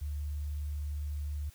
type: tone with vibrato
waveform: sine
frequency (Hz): 73.4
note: D2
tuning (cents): 0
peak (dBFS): -33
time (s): 0.01-1.5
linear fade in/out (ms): 10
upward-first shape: sine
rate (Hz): 20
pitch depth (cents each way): 33
effects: white hiss -60 dBFS RMS until 1.54 s